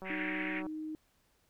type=click train; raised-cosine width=1 ms; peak=-32 dBFS; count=123; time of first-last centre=0.02-0.666 s; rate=189 Hz
type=band-pass noise; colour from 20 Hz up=pink; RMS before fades=-39 dBFS; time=0.04-0.63 s; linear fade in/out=50 ms; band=1700 to 2400 Hz; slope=48 dB/octave
type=tone with pitch glide; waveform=sine; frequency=308.9 to 311.2 Hz; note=D#4 to D#4; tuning=-12 to 0 cents; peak=-37 dBFS; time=0.1-0.95 s; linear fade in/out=0 ms; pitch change=+12 cents; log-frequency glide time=0.24-0.83 s
effects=pink hiss -72 dBFS RMS until 1.49 s